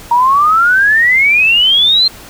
sine exponential sweep, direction up, 932.3 to 4200 Hz, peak -6 dBFS, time 0.11-2.08 s, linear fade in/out 5 ms, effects pink hiss -34 dBFS RMS until 2.29 s

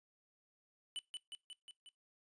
square tone with echo, 2988 Hz, F#7, 16 cents sharp, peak -40 dBFS, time 0.96-0.99 s, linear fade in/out 0 ms, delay 180 ms, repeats 5, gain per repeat -3 dB, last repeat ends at 1.89 s, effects noise-tail reverb RT60 0.2 s tail -22 dB re dry + resampled to 22050 Hz

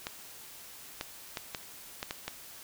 clicks, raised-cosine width 0.2 ms, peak -17 dBFS, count 7, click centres 0.069 / 1.011 / 1.372 / 1.548 / 2.029 / 2.109 / 2.28 s, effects white hiss -49 dBFS RMS until 2.63 s

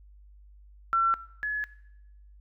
sine tone pair in turn, 1350 / 1700.9 Hz, E6 / G#6, +41 / +41 cents, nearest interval major third, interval 400 cents, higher second, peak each -21 / -27 dBFS, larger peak first, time 0.93-1.14 / 1.43-1.64 s, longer neither, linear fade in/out 0 ms, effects noise-tail reverb RT60 0.8 s tail -18 dB re dry + added 50 Hz sine -50 dBFS peak until 2.4 s

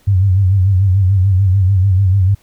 sine tone with vibrato, 95.5 Hz, G2, 45 cents flat, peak -8 dBFS, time 0.07-2.35 s, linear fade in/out 10 ms, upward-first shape sine, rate 6.8 Hz, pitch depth 90 cents each way, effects pink hiss -53 dBFS RMS until 2.42 s

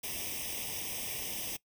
white noise with comb filter, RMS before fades -38 dBFS, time 0.03-1.57 s, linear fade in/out 10 ms, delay 0.35 ms, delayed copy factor +0.95, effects noise-tail reverb RT60 0.1 s tail -20 dB re dry

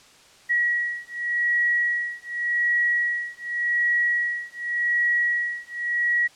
sine beating tone pair, 1916 / 1916.87 Hz, A#6 / A#6, +47 / +48 cents, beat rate 0.87 Hz, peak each -24 dBFS, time 0.49-6.28 s, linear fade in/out 20 ms, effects white hiss -52 dBFS RMS until 6.35 s + low-pass 7000 Hz 12 dB/octave

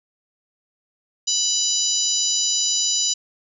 harmonic tone with a mistuned harmonic, 987.8 Hz, B5, in tune, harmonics 3 / 4 / 5 / 6 / 7, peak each -28 / -26 / -25 / -24 / -23 dBFS, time 1.27-3.14 s, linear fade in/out 10 ms, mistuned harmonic 7, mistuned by +29 cents, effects none

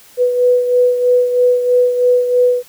sine beating tone pair, 493.9 / 497 Hz, B4 / B4, 0 / +11 cents, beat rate 3.1 Hz, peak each -10 / -18 dBFS, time 0.17-2.63 s, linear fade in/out 50 ms, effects white hiss -44 dBFS RMS until 2.68 s

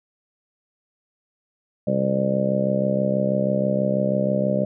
harmonic tone, 66.2 Hz, C2, 21 cents sharp, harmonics 2 / 3 / 4 / 5 / 6 / 7 / 8 / 9, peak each -28 / -23 / -32 / -34 / -34 / -33 / -27 / -23 dBFS, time 1.87-4.65 s, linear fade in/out 5 ms, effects none

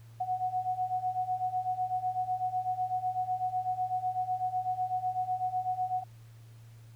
sine beating tone pair, 733 / 741 Hz, F#5 / F#5, -16 / +2 cents, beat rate 8 Hz, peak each -34 / -31 dBFS, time 0.2-6.04 s, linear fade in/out 10 ms, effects added 114 Hz sine -49 dBFS peak until 6.95 s + pink hiss -64 dBFS RMS until 6.95 s

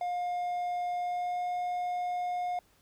triangle tone with pitch glide, 711 to 715.9 Hz, F5 to F5, +31 to +43 cents, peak -28 dBFS, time 0.01-2.59 s, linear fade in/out 2 ms, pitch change +12 cents, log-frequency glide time 0.96-1.45 s, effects pink hiss -66 dBFS RMS until 2.81 s

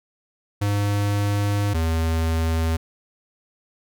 square tone pair in turn, 102 / 81.31 Hz, G#2 / E2, -31 / -23 cents, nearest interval major third, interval 392 cents, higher first, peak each -20 dBFS, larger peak neither, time 0.61-1.74 / 1.74-2.77 s, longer first, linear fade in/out 10 ms, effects none

